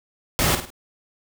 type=noise with echo; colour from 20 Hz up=pink; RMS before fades=-20 dBFS; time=0.39-0.55 s; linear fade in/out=0 ms; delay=51 ms; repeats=3; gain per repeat=-8 dB; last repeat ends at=0.703 s; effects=none